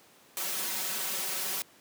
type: noise with comb filter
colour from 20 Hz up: white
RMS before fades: -33 dBFS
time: 0.37-1.62 s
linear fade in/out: 0 ms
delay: 5.3 ms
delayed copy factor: +0.95
effects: pink hiss -58 dBFS RMS until 1.8 s + high-pass 200 Hz 12 dB/octave